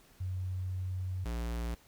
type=tone pair in turn; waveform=sine / square; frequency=92.5 / 58.27 Hz; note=F#2 / A#1; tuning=0 / 0 cents; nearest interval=minor sixth; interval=800 cents; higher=first; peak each=-33 / -34 dBFS; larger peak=first; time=0.2-1.25 / 1.25-1.75 s; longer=first; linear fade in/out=10 ms; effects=pink hiss -62 dBFS RMS until 1.87 s